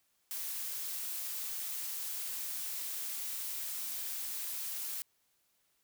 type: noise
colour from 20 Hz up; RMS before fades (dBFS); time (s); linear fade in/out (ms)
blue; -39; 0.31-5.02; 0
effects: white hiss -75 dBFS RMS until 5.83 s